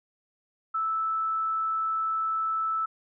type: tone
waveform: sine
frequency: 1314 Hz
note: E6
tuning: 6 cents flat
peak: -25 dBFS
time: 0.74-2.86 s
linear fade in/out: 10 ms
effects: none